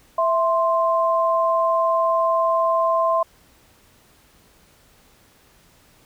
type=tone pair together; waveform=sine; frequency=660 / 1046.7 Hz; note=E5 / C6; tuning=+2 / 0 cents; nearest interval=minor sixth; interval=798 cents; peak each=-19 dBFS; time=0.18-3.23 s; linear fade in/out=5 ms; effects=pink hiss -55 dBFS RMS until 6.05 s